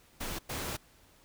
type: noise bursts at uneven times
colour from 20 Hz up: pink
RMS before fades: -37 dBFS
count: 2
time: 0.2-0.39 / 0.49-0.77 s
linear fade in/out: 10 ms
effects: pink hiss -62 dBFS RMS until 1.24 s